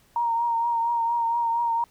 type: tone with vibrato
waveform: sine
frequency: 932.3 Hz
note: A#5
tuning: in tune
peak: -21 dBFS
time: 0.16-1.84 s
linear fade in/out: 2 ms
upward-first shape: triangle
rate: 4.3 Hz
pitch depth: 36 cents each way
effects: pink hiss -60 dBFS RMS until 1.9 s